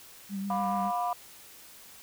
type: tone with vibrato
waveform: sine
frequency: 196.9 Hz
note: G3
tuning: 8 cents sharp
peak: -31 dBFS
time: 0.29-0.92 s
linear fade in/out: 50 ms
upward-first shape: triangle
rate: 7.1 Hz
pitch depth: 37 cents each way
type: chord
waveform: sine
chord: B diminished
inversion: second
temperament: just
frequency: 711.2 / 987.8 / 1185.3 Hz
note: F5 / B5 / D6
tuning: +31 / 0 / +16 cents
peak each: -29 / -31 / -35 dBFS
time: 0.5-1.13 s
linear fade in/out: 2 ms
effects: tanh soft clip ceiling -20 dBFS + white hiss -51 dBFS RMS until 2.02 s